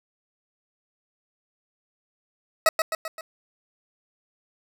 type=tone with echo; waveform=20% pulse; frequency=642 Hz; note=E5; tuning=46 cents flat; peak=-10 dBFS; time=2.66-2.69 s; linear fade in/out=2 ms; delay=130 ms; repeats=4; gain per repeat=-5 dB; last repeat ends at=3.21 s; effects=none